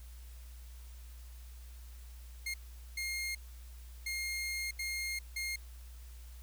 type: tone bursts at uneven times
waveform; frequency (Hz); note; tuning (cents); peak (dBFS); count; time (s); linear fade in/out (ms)
sawtooth; 2132; C7; +32; -32; 5; 2.46-2.54 / 2.97-3.35 / 4.06-4.71 / 4.79-5.19 / 5.36-5.56; 5
effects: added 60 Hz sine -47 dBFS peak until 6.42 s + white hiss -61 dBFS RMS until 6.42 s